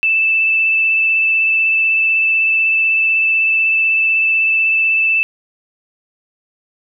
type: tone with vibrato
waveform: sine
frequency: 2641 Hz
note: E7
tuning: 3 cents sharp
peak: -11 dBFS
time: 0.03-5.23 s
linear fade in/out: 0 ms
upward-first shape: sine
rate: 16 Hz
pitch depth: 11 cents each way
effects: none

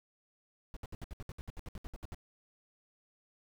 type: noise bursts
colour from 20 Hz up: brown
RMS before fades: -42 dBFS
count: 16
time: 0.74-2.146 s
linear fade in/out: 0 ms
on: 26 ms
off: 66 ms
effects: none

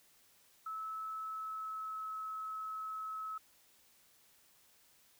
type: tone with pitch glide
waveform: sine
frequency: 1302 to 1291.5 Hz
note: E6 to E6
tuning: -22 to -36 cents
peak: -39 dBFS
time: 0.66-3.38 s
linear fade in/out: 5 ms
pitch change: -14 cents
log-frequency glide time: 1.1-2.17 s
effects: white hiss -67 dBFS RMS until 5.19 s

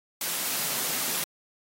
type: high-pass noise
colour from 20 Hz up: white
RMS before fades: -29 dBFS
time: 0.21-1.24 s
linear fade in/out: 2 ms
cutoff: 120 Hz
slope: 96 dB/octave
effects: AAC 48 kbps

